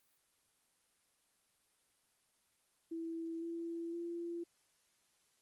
sine tone with pitch steps, 329.6 / 335.4 / 341.2 Hz, E4 / E4 / F4, 0 / +30 / -40 cents, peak -39 dBFS, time 2.91-4.44 s, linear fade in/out 10 ms, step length 510 ms, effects white hiss -75 dBFS RMS until 5.41 s + Opus 24 kbps

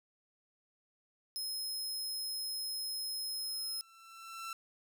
sawtooth tone, 5140 Hz, E8, 45 cents flat, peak -34 dBFS, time 1.36-3.81 s, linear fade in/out 0 ms
sawtooth tone with exponential growth, 1341 Hz, E6, 29 cents sharp, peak -35 dBFS, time 3.28-4.53 s, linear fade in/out 2 ms, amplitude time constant 270 ms
effects none

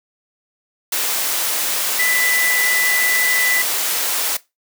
sine tone in noise, 1988 Hz, B6, 11 cents sharp, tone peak -16 dBFS, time 1.99-3.62 s, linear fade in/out 5 ms, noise white, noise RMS -20 dBFS, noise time 0.92-4.37 s, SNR +1 dB, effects noise-tail reverb RT60 0.2 s tail -18 dB re dry + high-pass 400 Hz 12 dB/octave

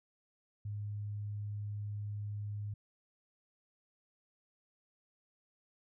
sine tone, 103.6 Hz, G#2, 4 cents flat, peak -37 dBFS, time 0.65-2.74 s, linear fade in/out 5 ms, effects none

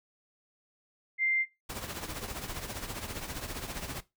sine tone, 2093 Hz, C7, in tune, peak -25 dBFS, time 1.18-1.46 s, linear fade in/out 50 ms
pink noise with tremolo, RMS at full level -36 dBFS, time 1.69-4.01 s, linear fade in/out 10 ms, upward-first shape triangle, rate 15 Hz, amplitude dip 70%
effects noise-tail reverb RT60 0.2 s tail -17 dB re dry

